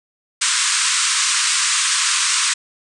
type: band-pass noise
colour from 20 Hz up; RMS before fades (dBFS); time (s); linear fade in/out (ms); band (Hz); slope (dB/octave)
white; -18; 0.41-2.54; 10; 1000 to 9200; 96
effects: none